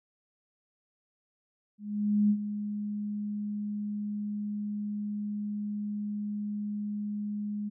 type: tone with ADSR envelope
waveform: sine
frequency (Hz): 207.7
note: G#3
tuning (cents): 0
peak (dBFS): -20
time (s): 1.78-7.7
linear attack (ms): 520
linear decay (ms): 68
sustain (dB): -11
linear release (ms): 22
effects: none